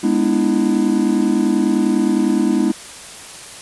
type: chord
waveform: triangle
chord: E dominant seventh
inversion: first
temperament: equal with one note detuned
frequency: 207.7 / 246.9 / 299.7 / 329.6 Hz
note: G#3 / B3 / D4 / E4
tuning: 0 / 0 / +35 / 0 cents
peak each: -17 dBFS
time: 0.03-2.72 s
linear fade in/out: 10 ms
effects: white hiss -35 dBFS RMS until 3.61 s + resampled to 24000 Hz